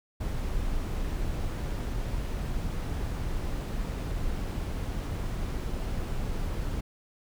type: noise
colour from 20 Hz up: brown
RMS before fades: -31 dBFS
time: 0.2-6.81 s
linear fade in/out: 10 ms
effects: none